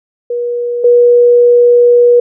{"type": "tone pair in turn", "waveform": "sine", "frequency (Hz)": [480.9, 482.7], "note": ["B4", "B4"], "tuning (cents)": [-46, -40], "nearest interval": "unison", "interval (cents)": 6, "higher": "second", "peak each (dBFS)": [-13, -3], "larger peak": "second", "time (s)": [[0.3, 0.84], [0.84, 2.2]], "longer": "second", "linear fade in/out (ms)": 5, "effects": []}